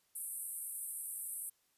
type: band-pass noise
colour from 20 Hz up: pink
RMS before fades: -43 dBFS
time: 0.15-1.5 s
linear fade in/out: 10 ms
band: 8500 to 13000 Hz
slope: 96 dB/octave
effects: white hiss -75 dBFS RMS until 1.77 s + resampled to 32000 Hz